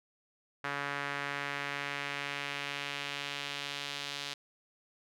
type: tone with band-pass filter sweep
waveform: sawtooth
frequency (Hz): 142.1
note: C#3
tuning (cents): +43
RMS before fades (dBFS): -38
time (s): 0.64-4.34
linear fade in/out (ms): 5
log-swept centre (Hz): 1600 to 3800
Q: 1.6
effects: none